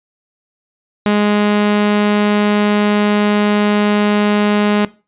sawtooth tone, 207.7 Hz, G#3, in tune, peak -7 dBFS, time 1.06-4.85 s, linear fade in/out 0 ms, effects noise-tail reverb RT60 0.3 s tail -19 dB re dry + resampled to 8000 Hz

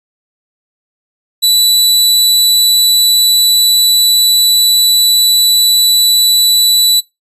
sawtooth tone, 3959 Hz, B7, 3 cents sharp, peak -3 dBFS, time 1.42-7.01 s, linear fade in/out 20 ms, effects noise-tail reverb RT60 0.2 s tail -22 dB re dry + resampled to 32000 Hz

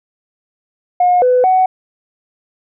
sine tone with pitch steps, 718 / 501 / 747 Hz, F5 / B4 / F#5, +48 / +25 / +16 cents, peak -7 dBFS, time 1-1.66 s, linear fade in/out 5 ms, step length 220 ms, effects tanh soft clip ceiling -4 dBFS

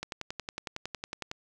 click train, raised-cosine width 0.2 ms, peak -18 dBFS, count 15, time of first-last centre 0.03-1.314 s, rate 10.9 Hz, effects none

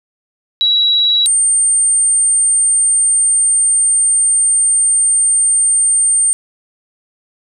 sine tone pair in turn, 3894 / 8760 Hz, B7 / C#9, -25 / -22 cents, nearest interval octave + major second, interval 1403 cents, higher second, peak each -9 dBFS, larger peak neither, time 0.61-1.26 / 1.26-6.33 s, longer second, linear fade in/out 0 ms, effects none

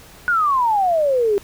sine exponential sweep, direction down, 1480 to 392 Hz, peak -14 dBFS, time 0.28-1.38 s, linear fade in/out 0 ms, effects pink hiss -44 dBFS RMS until 1.43 s

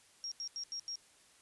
sine tone bursts, 5588 Hz, F8, in tune, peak -38 dBFS, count 5, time 0.24-0.956 s, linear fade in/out 0 ms, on 76 ms, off 84 ms, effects white hiss -64 dBFS RMS until 1.41 s + resampled to 24000 Hz

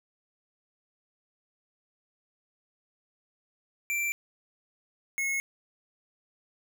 square tone pair in turn, 2349 / 2177 Hz, D7 / C#7, 0 / -32 cents, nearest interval minor second, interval 132 cents, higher first, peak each -28 dBFS, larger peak neither, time 3.9-4.12 / 5.18-5.4 s, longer neither, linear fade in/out 0 ms, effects none

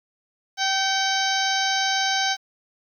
harmonic tone with a mistuned harmonic, 774 Hz, G5, 22 cents flat, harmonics 1 / 2 / 3 / 4 / 5 / 6 / 7 / 8, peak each -25 / -26 / -32 / -29 / -29 / -31 / -31 / -31 dBFS, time 0.57-2.37 s, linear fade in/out 50 ms, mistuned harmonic 3, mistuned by -47 cents, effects 9-bit

